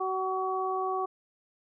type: harmonic tone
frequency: 376.5 Hz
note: F#4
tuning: 30 cents sharp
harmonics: 1 / 2 / 3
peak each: -32 / -32 / -32 dBFS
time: 0-1.06 s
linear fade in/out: 10 ms
effects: none